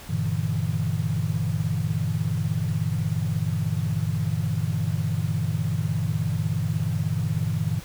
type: chord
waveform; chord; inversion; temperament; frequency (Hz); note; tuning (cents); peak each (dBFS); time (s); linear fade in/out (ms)
sine; E half-diminished seventh; first; just; 98.89 / 118.67 / 148.33 / 164.81; G2 / Bb2 / D3 / E3; +16 / +31 / +18 / 0; -28; 0.09-7.8; 10
effects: pink hiss -43 dBFS RMS until 7.84 s